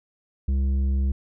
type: tone with tanh clipping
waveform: sine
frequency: 67.3 Hz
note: C2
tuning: 49 cents sharp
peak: -21 dBFS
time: 0.48-1.12 s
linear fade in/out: 5 ms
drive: 8 dB
effects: none